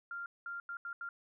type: tone bursts at uneven times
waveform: sine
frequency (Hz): 1393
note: F6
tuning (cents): -5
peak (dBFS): -39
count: 5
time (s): 0.11-0.26 / 0.46-0.6 / 0.69-0.77 / 0.85-0.93 / 1.01-1.09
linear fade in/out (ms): 2
effects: none